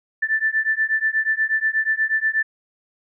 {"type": "beating tone pair", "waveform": "sine", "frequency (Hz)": [1760, 1768.3], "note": ["A6", "A6"], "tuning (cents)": [0, 8], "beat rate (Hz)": 8.3, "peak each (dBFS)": -21, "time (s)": [0.22, 2.43], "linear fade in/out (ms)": 10, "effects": []}